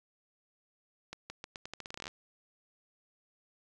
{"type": "accelerating click train", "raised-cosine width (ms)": 0.2, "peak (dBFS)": -24, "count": 17, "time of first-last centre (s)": [1.13, 2.079], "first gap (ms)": 170, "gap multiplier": 0.83, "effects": ["resampled to 24000 Hz"]}